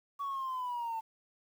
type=linear sweep; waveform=sine; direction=down; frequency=1133 to 887 Hz; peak=-32 dBFS; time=0.19-1.01 s; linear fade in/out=20 ms; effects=tanh soft clip ceiling -32 dBFS + 10-bit

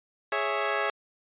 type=chord; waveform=15% pulse; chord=C# minor; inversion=second; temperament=equal; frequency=415.3 / 554.4 / 659.3 Hz; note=G#4 / C#5 / E5; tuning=0 / 0 / 0 cents; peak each=-24 dBFS; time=0.32-0.9 s; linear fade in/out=2 ms; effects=resampled to 8000 Hz

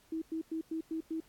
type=tone bursts; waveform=sine; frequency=322.2 Hz; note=E4; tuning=39 cents flat; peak=-33 dBFS; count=6; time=0.12-1.203 s; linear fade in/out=5 ms; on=98 ms; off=99 ms; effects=pink hiss -65 dBFS RMS until 1.28 s + AAC 64 kbps

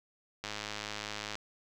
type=click train; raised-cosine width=0.2 ms; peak=-20 dBFS; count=97; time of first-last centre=0.44-1.354 s; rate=105 Hz; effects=none

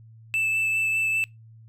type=tone with vibrato; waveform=triangle; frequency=2637 Hz; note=E7; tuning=in tune; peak=-20 dBFS; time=0.34-1.24 s; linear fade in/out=0 ms; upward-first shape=sine; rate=5 Hz; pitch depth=9 cents each way; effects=noise-tail reverb RT60 0.2 s tail -24 dB re dry + added 112 Hz sine -46 dBFS peak until 1.68 s

